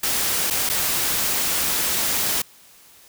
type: noise with dropouts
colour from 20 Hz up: white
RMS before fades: -22 dBFS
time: 0.03-2.42 s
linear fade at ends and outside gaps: 5 ms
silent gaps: 0.502-0.507 / 0.692-0.697 s
effects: white hiss -50 dBFS RMS until 3.08 s